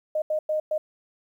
sine tone bursts at uneven times, 617 Hz, D#5, 15 cents flat, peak -22 dBFS, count 4, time 0.15-0.22 / 0.3-0.39 / 0.49-0.6 / 0.71-0.78 s, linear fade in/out 5 ms, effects 10-bit

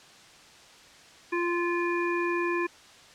harmonic tone, 346.8 Hz, F4, 12 cents flat, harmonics 1 / 3 / 5 / 7, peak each -27 / -32 / -34 / -35 dBFS, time 1.32-2.67 s, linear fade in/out 10 ms, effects white hiss -52 dBFS RMS until 3.14 s + low-pass 6000 Hz 12 dB/octave

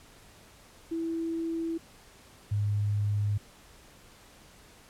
sine tone pair in turn, 329.6 / 103.16 Hz, E4 / G#2, 0 / -11 cents, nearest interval octave + minor sixth, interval 2011 cents, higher first, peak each -29 / -25 dBFS, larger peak second, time 0.91-1.78 / 2.51-3.38 s, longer neither, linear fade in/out 10 ms, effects pink hiss -55 dBFS RMS until 4.89 s + low-pass 12000 Hz 12 dB/octave

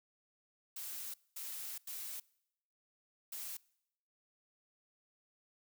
blue noise bursts at uneven times, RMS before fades -44 dBFS, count 4, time 0.76-1.14 / 1.36-1.78 / 1.87-2.2 / 3.32-3.57 s, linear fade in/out 5 ms, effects noise-tail reverb RT60 0.8 s tail -24 dB re dry

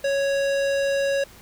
sine tone with hard clipping, 554.4 Hz, C#5, in tune, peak -22 dBFS, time 0.04-1.24 s, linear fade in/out 5 ms, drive 18 dB, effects pink hiss -48 dBFS RMS until 1.41 s

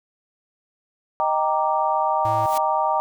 sine chord, Eb major seventh, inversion none, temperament equal, 622.3 / 784 / 932.3 / 1174.7 Hz, Eb5 / G5 / Bb5 / D6, 0 / 0 / 0 / 0 cents, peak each -25 / -23 / -22 / -26 dBFS, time 1.2-3 s, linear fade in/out 0 ms
square tone, 110 Hz, A2, in tune, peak -29 dBFS, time 2.25-2.46 s, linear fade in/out 0 ms
white noise with exponential growth, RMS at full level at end -29 dBFS, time 2.32-2.58 s, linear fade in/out 5 ms, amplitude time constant 55 ms
effects none

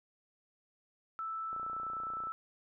sine tone, 1318.5 Hz, E6, in tune, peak -36 dBFS, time 1.19-2.32 s, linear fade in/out 0 ms
click train, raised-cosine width 1 ms, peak -37 dBFS, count 23, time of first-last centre 1.53-2.271 s, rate 29.7 Hz
effects none

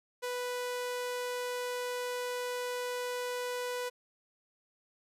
sawtooth tone, 493.9 Hz, B4, in tune, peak -30 dBFS, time 0.22-3.9 s, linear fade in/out 20 ms, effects resampled to 32000 Hz + 12-bit

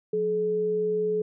sine tone pair together, 179.35 / 427.4 Hz, F3 / G#4, +46 / +50 cents, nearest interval octave + minor third, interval 1504 cents, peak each -35 / -23 dBFS, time 0.13-1.22 s, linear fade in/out 5 ms, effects none

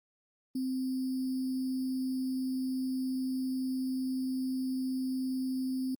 sine tone with sample-and-hold, 259.7 Hz, C4, 13 cents flat, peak -30 dBFS, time 0.55-5.95 s, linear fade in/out 5 ms, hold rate 4900 Hz, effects Opus 32 kbps

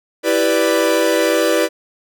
45% pulse chord, E minor seventh, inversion none, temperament equal, 329.6 / 392 / 493.9 / 587.3 Hz, E4 / G4 / B4 / D5, 0 / 0 / 0 / 0 cents, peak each -19 / -21 / -18 / -18 dBFS, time 0.23-1.69 s, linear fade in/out 50 ms, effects none

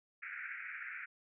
pink band-pass noise, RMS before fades -45 dBFS, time 0.22-1.06 s, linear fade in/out 10 ms, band 1400 to 2400 Hz, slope 96 dB/octave, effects none

